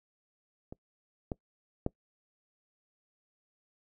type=clicks; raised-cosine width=2 ms; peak=-29 / -20 / -16 dBFS; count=3; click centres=0.725 / 1.318 / 1.864 s; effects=noise-tail reverb RT60 0.1 s tail -23 dB re dry